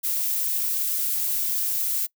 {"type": "noise", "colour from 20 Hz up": "violet", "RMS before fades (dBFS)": -25, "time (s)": [0.03, 2.07], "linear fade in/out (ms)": 20, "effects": ["noise-tail reverb RT60 0.1 s tail -23 dB re dry"]}